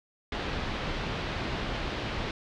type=low-pass noise; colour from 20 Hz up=pink; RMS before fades=-33 dBFS; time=0.32-2.31 s; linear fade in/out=2 ms; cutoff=4100 Hz; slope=24 dB/octave; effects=none